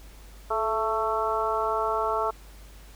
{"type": "harmonic tone with a mistuned harmonic", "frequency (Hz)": 222, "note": "A3", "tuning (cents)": 16, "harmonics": [2, 3, 4, 5, 6], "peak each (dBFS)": [-30, -30, -30, -30, -30], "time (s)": [0.5, 2.31], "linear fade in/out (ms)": 10, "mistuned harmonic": 2, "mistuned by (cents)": -39, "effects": ["added 50 Hz sine -45 dBFS peak until 2.95 s", "pink hiss -53 dBFS RMS until 2.95 s"]}